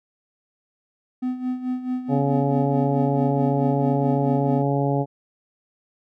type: tone with tremolo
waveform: triangle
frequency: 252.9 Hz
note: B3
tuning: 41 cents sharp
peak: -19 dBFS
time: 1.22-4.63 s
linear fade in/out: 10 ms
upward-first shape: sine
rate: 4.6 Hz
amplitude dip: 70%
type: harmonic tone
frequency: 140.2 Hz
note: C#3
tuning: 20 cents sharp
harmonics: 1 / 2 / 3 / 4 / 5 / 6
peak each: -22 / -25 / -27 / -28 / -29 / -30 dBFS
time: 2.08-5.06 s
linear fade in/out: 50 ms
effects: none